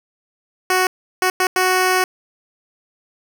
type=tone bursts at uneven times; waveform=10% pulse; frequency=370 Hz; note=F#4; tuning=in tune; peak=-6 dBFS; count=4; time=0.7-0.87 / 1.22-1.3 / 1.4-1.47 / 1.56-2.04 s; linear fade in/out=2 ms; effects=none